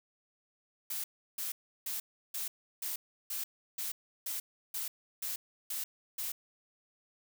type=noise bursts; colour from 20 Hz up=blue; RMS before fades=-37 dBFS; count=12; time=0.9-6.32 s; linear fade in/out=5 ms; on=140 ms; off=340 ms; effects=none